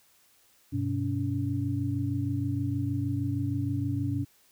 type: tone cluster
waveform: sine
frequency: 98.5 / 124.9 / 283.6 Hz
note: G2 / B2 / C#4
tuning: +9 / +20 / +40 cents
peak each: -31 dBFS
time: 0.72-4.25 s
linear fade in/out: 20 ms
effects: white hiss -63 dBFS RMS until 4.51 s